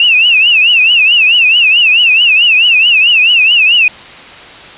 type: tone with vibrato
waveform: sine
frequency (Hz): 2703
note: E7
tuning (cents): +43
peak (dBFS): -4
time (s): 0-3.88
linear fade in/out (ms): 2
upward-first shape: triangle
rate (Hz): 4.6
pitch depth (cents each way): 180
effects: white hiss -31 dBFS RMS until 4.77 s + resampled to 8000 Hz